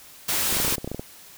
white noise, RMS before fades -24 dBFS, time 0.28-0.76 s, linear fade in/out 10 ms
clicks, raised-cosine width 2 ms, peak -17 dBFS, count 12, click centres 0.526 / 0.568 / 0.601 / 0.648 / 0.68 / 0.725 / 0.782 / 0.845 / 0.876 / 0.916 / 0.946 / 0.995 s
effects white hiss -47 dBFS RMS until 1.37 s

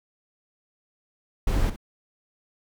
brown noise with echo, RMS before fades -22 dBFS, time 1.47-1.7 s, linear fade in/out 5 ms, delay 62 ms, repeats 1, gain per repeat -12 dB, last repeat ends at 1.762 s, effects none

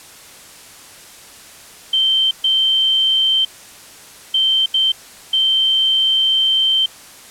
sine tone bursts at uneven times, 3118 Hz, G7, 10 cents flat, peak -12 dBFS, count 5, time 1.93-2.31 / 2.44-3.45 / 4.34-4.66 / 4.74-4.92 / 5.33-6.86 s, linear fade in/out 5 ms, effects white hiss -40 dBFS RMS until 7.3 s + low-pass 11000 Hz 12 dB/octave

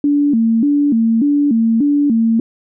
sine tone with vibrato, 255.9 Hz, C4, 38 cents flat, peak -10 dBFS, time 0.04-2.4 s, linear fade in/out 2 ms, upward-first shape square, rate 1.7 Hz, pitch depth 210 cents each way, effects none

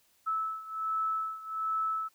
sine beating tone pair, 1306 / 1307.3 Hz, E6 / E6, -17 / -15 cents, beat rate 1.3 Hz, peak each -32 / -35 dBFS, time 0.26-2.09 s, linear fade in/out 20 ms, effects white hiss -68 dBFS RMS until 2.14 s

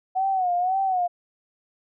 sine tone with vibrato, 740 Hz, F#5, in tune, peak -20 dBFS, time 0.15-1.08 s, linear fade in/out 20 ms, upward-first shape sine, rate 1.9 Hz, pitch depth 88 cents each way, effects none

